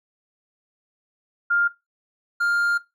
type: tone pair in turn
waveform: sine / triangle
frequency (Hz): 1403 / 1403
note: F6 / F6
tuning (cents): +8 / +8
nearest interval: unison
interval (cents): 0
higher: neither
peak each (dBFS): -17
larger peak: neither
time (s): 1.5-1.68 / 2.4-2.78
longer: second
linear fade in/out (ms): 10
effects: noise-tail reverb RT60 0.2 s tail -18 dB re dry